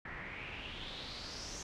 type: noise with low-pass filter sweep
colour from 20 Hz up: pink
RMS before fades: -45 dBFS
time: 0.05-1.63 s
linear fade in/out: 5 ms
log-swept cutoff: 1800 to 6400 Hz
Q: 5.2
effects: none